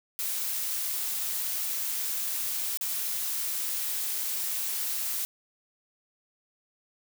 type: noise with dropouts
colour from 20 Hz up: blue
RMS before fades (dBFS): -31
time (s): 0.19-5.25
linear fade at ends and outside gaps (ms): 0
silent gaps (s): 2.773-2.811
effects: none